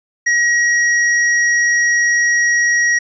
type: tone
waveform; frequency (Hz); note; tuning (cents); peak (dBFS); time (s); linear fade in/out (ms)
square; 1901; A#6; +33; -12; 0.26-2.99; 10
effects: resampled to 16000 Hz